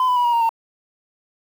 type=tone with pitch steps; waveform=sine; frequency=1018 / 995.9 / 974.3 / 953.1 / 932.4 / 912.2 Hz; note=C6 / B5 / B5 / A#5 / A#5 / A#5; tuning=-48 / +14 / -24 / +38 / 0 / -38 cents; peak=-12 dBFS; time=0-0.492 s; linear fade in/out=2 ms; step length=82 ms; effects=tanh soft clip ceiling -14 dBFS + 7-bit